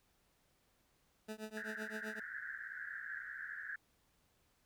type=tone with tremolo; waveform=20% pulse; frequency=216.6 Hz; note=A3; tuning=27 cents flat; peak=-36 dBFS; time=1.28-2.2 s; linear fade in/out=10 ms; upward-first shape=triangle; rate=7.8 Hz; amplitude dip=100%
type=band-pass noise; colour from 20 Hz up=pink; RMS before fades=-46 dBFS; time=1.57-3.76 s; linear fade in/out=2 ms; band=1500 to 1800 Hz; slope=96 dB/octave
effects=pink hiss -75 dBFS RMS until 4.65 s